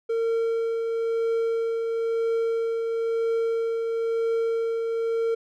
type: tone with tremolo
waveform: triangle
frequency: 456.8 Hz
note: A#4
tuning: 35 cents flat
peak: -19 dBFS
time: 0.09-5.35 s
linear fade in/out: 10 ms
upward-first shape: triangle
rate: 1 Hz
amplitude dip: 35%
effects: none